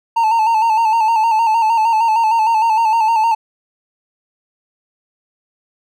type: tone with vibrato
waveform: triangle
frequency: 895 Hz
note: A5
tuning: 29 cents sharp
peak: -9 dBFS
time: 0.16-3.35 s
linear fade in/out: 10 ms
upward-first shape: square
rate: 6.5 Hz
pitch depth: 49 cents each way
effects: none